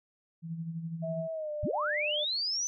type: tone with tremolo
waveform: sine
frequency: 164.81 Hz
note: E3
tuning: in tune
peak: -32 dBFS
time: 0.42-1.28 s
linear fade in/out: 50 ms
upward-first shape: sine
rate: 12 Hz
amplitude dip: 55%
type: tone with pitch glide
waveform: sine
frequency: 649 to 598.6 Hz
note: E5 to D5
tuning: -27 to +33 cents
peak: -33 dBFS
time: 1.02-2.25 s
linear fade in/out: 20 ms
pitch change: -140 cents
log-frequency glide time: 1.32-1.51 s
type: linear sweep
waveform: sine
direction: up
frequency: 51.91 to 6120 Hz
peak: -29 dBFS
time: 1.63-2.67 s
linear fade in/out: 0 ms
effects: none